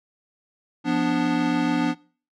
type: chord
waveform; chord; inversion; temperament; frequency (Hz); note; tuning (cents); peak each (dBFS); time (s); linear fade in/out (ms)
square; B diminished; second; equal; 174.61 / 246.9 / 293.7; F3 / B3 / D4; 0 / 0 / 0; -29 / -25 / -23; 0.84-1.95; 50
effects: noise-tail reverb RT60 0.4 s tail -22 dB re dry + low-pass 4000 Hz 12 dB/octave